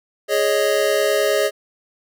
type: chord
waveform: square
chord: Ab suspended fourth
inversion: none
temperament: just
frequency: 415.3 / 553.7 / 623 Hz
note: Ab4 / Db5 / Eb5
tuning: 0 / -2 / +2 cents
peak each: -21 dBFS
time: 0.28-1.51 s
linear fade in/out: 50 ms
effects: none